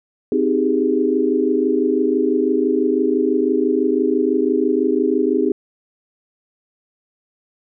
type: chord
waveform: sine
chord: Ab major seventh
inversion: first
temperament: just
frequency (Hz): 259.6 / 311.5 / 389.3 / 415.3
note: C4 / Eb4 / G4 / Ab4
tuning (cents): -13 / +2 / -12 / 0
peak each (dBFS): -20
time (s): 0.32-5.52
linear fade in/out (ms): 2
effects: none